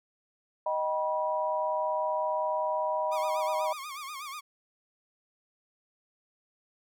sine chord, Eb augmented, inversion none, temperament just, 622.3 / 777.8 / 972.3 Hz, Eb5 / G5 / B5, 0 / -14 / -27 cents, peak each -30 / -36 / -30 dBFS, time 0.66-3.73 s, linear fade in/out 5 ms
sawtooth tone with vibrato, 1150 Hz, D6, 37 cents flat, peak -34 dBFS, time 3.11-4.41 s, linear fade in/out 20 ms, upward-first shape sine, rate 8.2 Hz, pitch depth 130 cents each way
effects none

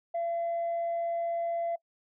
sine tone, 679 Hz, F5, 49 cents flat, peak -27 dBFS, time 0.14-1.76 s, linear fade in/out 10 ms, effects noise-tail reverb RT60 0.1 s tail -22 dB re dry + tanh soft clip ceiling -26 dBFS

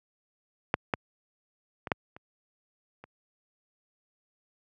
clicks, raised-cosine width 0.5 ms, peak -7 / -10 / -20 / -9 / -30 / -30 dBFS, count 6, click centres 0.741 / 0.938 / 1.872 / 1.918 / 2.165 / 3.04 s, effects high-pass 80 Hz 12 dB/octave

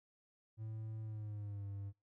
triangle tone with pitch glide, 110 to 99.71 Hz, A2 to G2, 0 to +30 cents, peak -40 dBFS, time 0.57-1.93 s, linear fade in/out 50 ms, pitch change -170 cents, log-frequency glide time 1.02-1.65 s, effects noise-tail reverb RT60 0.2 s tail -23 dB re dry

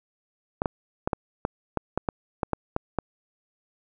clicks, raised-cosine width 1 ms, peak -10 dBFS, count 12, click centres 0.619 / 0.658 / 1.075 / 1.132 / 1.451 / 1.773 / 1.976 / 2.088 / 2.432 / 2.533 / 2.764 / 2.987 s, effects none

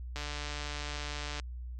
click train, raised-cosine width 0.2 ms, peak -21 dBFS, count 183, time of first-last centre 0.16-1.398 s, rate 147 Hz, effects added 61 Hz sine -38 dBFS peak until 1.79 s + MP3 64 kbps

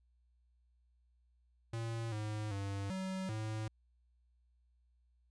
square tone with pitch steps, 114.8 / 106.8 / 99.1 / 188.9 / 109 Hz, A#2 / G#2 / G2 / F#3 / A2, -26 / +49 / +19 / +36 / -16 cents, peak -38 dBFS, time 1.73-3.68 s, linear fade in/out 5 ms, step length 390 ms, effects added 60 Hz sine -69 dBFS peak until 5.3 s + resampled to 22050 Hz

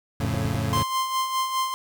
30% pulse chord, F augmented, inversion none, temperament equal, 87.31 / 110 / 138.59 Hz, F2 / A2 / C#3, 0 / 0 / 0 cents, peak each -27 / -24 / -26 dBFS, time 0.2-0.83 s, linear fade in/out 5 ms
clicks, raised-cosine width 2 ms, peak -17 dBFS, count 5, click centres 0.248 / 0.344 / 0.454 / 0.549 / 0.777 s
45% pulse tone with tremolo, 1046.5 Hz, C6, in tune, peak -21 dBFS, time 0.73-1.74 s, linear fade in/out 0 ms, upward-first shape sine, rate 4.9 Hz, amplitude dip 55%
effects 9-bit

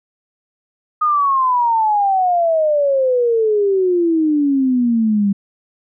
sine exponential sweep, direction down, 1245 to 196 Hz, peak -12 dBFS, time 1.01-5.33 s, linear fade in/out 10 ms, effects none

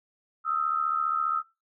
sine tone pair together, 1260 / 1334.9 Hz, D#6 / E6, +21 / +21 cents, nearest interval minor second, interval 100 cents, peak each -27 dBFS, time 0.44-1.43 s, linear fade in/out 50 ms, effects noise-tail reverb RT60 0.3 s tail -24 dB re dry

